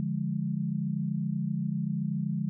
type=chord; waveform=sine; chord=D diminished; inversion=none; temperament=equal; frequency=146.83 / 174.61 / 207.7 Hz; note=D3 / F3 / Ab3; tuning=0 / 0 / 0 cents; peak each=-32 dBFS; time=0-2.49 s; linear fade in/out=0 ms; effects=none